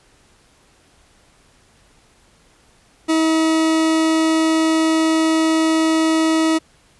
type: tone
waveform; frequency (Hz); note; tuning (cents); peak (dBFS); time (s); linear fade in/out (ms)
40% pulse; 320.3; E4; -50; -13; 3.08-6.59; 20
effects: pink hiss -54 dBFS RMS until 6.99 s + resampled to 24000 Hz